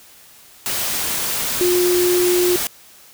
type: tone in noise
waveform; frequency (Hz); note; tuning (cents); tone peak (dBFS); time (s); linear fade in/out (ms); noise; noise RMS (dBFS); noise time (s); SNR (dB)
sine; 357; F4; +38; -14; 1.61-2.56; 0; white; -22; 0.66-2.67; +5
effects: white hiss -46 dBFS RMS until 3.13 s